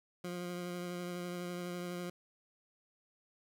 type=tone with vibrato; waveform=20% pulse; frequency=176.9 Hz; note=F3; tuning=23 cents sharp; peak=-34 dBFS; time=0.24-2.1 s; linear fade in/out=5 ms; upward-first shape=triangle; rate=12 Hz; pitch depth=20 cents each way; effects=none